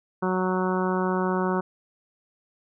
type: harmonic tone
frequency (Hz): 185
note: F#3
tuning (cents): 0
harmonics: 1 / 2 / 3 / 4 / 5 / 6 / 7 / 8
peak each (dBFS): -26 / -27 / -33 / -35 / -31 / -33 / -35 / -36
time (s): 0.22-1.61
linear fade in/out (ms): 10
effects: none